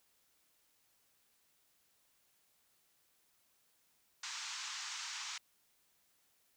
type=band-pass noise; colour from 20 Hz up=white; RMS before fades=-44 dBFS; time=4.23-5.38 s; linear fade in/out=5 ms; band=890 to 7100 Hz; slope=48 dB/octave; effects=white hiss -74 dBFS RMS until 6.56 s